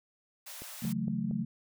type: high-pass noise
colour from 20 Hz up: white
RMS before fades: -45 dBFS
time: 0.46-0.93 s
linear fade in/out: 10 ms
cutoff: 540 Hz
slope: 96 dB/octave
type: click train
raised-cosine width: 2 ms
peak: -32 dBFS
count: 4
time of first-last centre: 0.62-1.311 s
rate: 4.34 Hz
type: chord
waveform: sine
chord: F# minor seventh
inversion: second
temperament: equal with one note detuned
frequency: 138.59 / 166.15 / 185 / 220 Hz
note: C#3 / E3 / F#3 / A3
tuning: 0 / +14 / 0 / 0 cents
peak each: -38 / -39 / -35 / -33 dBFS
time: 0.82-1.45 s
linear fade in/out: 10 ms
effects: none